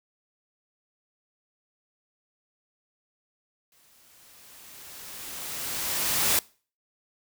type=noise with exponential growth; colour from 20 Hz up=white; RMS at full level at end=-22 dBFS; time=3.72-6.39 s; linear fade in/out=2 ms; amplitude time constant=580 ms; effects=noise-tail reverb RT60 0.4 s tail -23 dB re dry